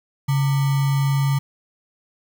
sine tone with sample-and-hold, 138.59 Hz, C#3, in tune, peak -16 dBFS, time 0.28-1.39 s, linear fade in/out 10 ms, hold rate 1050 Hz, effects none

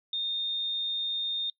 sine tone, 3654 Hz, A#7, 35 cents flat, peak -28 dBFS, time 0.13-1.5 s, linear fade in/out 2 ms, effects noise-tail reverb RT60 0.1 s tail -20 dB re dry

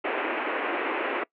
pink band-pass noise, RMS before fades -29 dBFS, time 0.04-1.24 s, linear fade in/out 10 ms, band 290 to 2700 Hz, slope 48 dB/octave, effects noise-tail reverb RT60 0.1 s tail -23 dB re dry

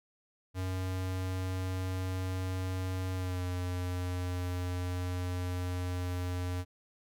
square tone with pitch glide, 92.9 to 89.94 Hz, F#2 to F#2, +7 to -49 cents, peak -33 dBFS, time 0.54-6.65 s, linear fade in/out 50 ms, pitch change -56 cents, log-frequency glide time 3.15-3.43 s, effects none

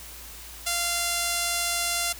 5% pulse tone with low-pass filter, 692 Hz, F5, 16 cents flat, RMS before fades -27 dBFS, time 0.66-2.13 s, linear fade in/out 10 ms, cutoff 12000 Hz, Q 3.3, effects added 57 Hz sine -46 dBFS peak until 2.19 s + white hiss -43 dBFS RMS until 2.19 s

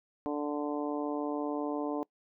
harmonic tone, 147.1 Hz, D3, 3 cents sharp, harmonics 2 / 3 / 4 / 5 / 6 / 7, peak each -33 / -37 / -39 / -41 / -43 / -44 dBFS, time 0.26-2.03 s, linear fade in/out 0 ms, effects noise-tail reverb RT60 0.1 s tail -24 dB re dry

